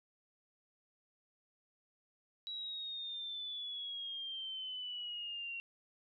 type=exponential sweep; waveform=sine; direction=down; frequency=3900 to 2740 Hz; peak=-40 dBFS; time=2.47-5.6 s; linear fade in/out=0 ms; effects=none